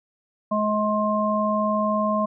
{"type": "harmonic tone", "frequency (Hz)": 211.7, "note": "G#3", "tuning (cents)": 33, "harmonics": [1, 3, 5], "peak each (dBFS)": [-24, -24, -24], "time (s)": [0.51, 2.26], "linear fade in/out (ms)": 10, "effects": []}